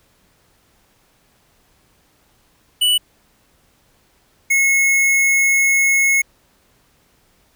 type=tone pair in turn; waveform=square; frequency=2960 / 2179 Hz; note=F#7 / C#7; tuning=0 / -30 cents; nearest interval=perfect fourth; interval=530 cents; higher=first; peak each=-13 dBFS; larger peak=neither; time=2.81-2.98 / 4.5-6.22 s; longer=second; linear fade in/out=10 ms; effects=pink hiss -58 dBFS RMS until 7.55 s